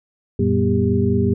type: tone cluster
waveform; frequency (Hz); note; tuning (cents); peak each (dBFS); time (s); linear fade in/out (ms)
sine; 90.4 / 115.1 / 192.5 / 241.5 / 398.5; F#2 / A#2 / G3 / B3 / G4; -40 / -22 / -31 / -39 / +28; -21; 0.39-1.34; 5
effects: none